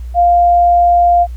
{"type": "tone", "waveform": "sine", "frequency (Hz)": 699, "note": "F5", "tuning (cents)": 1, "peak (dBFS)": -6, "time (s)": [0.14, 1.27], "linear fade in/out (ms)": 50, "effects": ["added 60 Hz sine -22 dBFS peak until 1.36 s", "pink hiss -50 dBFS RMS until 1.36 s"]}